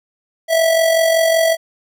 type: tone with amplitude modulation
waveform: square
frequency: 655 Hz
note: E5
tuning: 11 cents flat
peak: -10 dBFS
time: 0.48-1.57 s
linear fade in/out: 50 ms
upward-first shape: sine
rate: 45.3 Hz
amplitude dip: 50%
effects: none